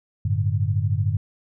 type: chord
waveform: sine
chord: G suspended second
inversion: none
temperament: equal with one note detuned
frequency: 96.76 / 110 / 146.83 Hz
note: G2 / A2 / D3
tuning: -22 / 0 / 0 cents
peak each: -22 / -23 / -27 dBFS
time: 0.25-1.17 s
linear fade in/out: 5 ms
effects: none